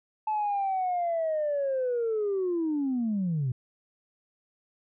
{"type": "linear sweep", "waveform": "sine", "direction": "down", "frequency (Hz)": [870, 119.9], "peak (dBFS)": -24, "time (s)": [0.27, 3.52], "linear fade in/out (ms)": 5, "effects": ["tanh soft clip ceiling -22 dBFS"]}